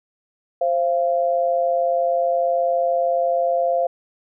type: tone pair together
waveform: sine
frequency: 526 / 686.8 Hz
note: C5 / F5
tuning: +9 / -29 cents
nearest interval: perfect fourth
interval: 462 cents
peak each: -20 / -19 dBFS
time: 0.61-3.87 s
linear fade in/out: 5 ms
effects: none